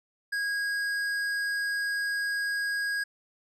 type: tone with tanh clipping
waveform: sine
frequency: 1642 Hz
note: G#6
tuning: 20 cents flat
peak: -29 dBFS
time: 0.32-3.04 s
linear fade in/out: 10 ms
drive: 12 dB
effects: none